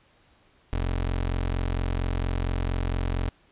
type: tone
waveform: 25% pulse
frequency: 44.34 Hz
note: F1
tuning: 27 cents sharp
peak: -21 dBFS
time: 0.73-3.29 s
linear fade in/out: 0 ms
effects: pink hiss -61 dBFS RMS until 3.51 s + resampled to 8000 Hz